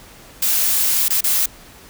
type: noise with dropouts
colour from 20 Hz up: blue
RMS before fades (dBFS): -17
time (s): 0.42-1.46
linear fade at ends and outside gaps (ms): 5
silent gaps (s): 1.084-1.103 / 1.208-1.239
effects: pink hiss -43 dBFS RMS until 1.89 s